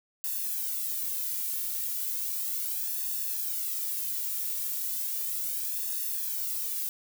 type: noise with flanger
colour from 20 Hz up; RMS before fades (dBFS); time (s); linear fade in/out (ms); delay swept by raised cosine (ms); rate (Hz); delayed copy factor
violet; -32; 0.24-6.89; 0; 1.1 to 2.2; 0.35; +1
effects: none